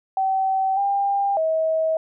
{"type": "tone with pitch steps", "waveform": "sine", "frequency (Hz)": [767, 798, 640], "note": ["G5", "G5", "D#5"], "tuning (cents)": [-38, 31, 49], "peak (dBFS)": -18, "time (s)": [0.17, 1.97], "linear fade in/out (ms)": 2, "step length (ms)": 600, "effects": []}